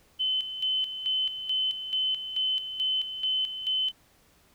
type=tone with tremolo; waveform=sine; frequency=3047 Hz; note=G7; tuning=50 cents flat; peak=-24 dBFS; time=0.19-3.92 s; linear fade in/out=20 ms; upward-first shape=square; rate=2.3 Hz; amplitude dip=65%; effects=pink hiss -62 dBFS RMS until 4.54 s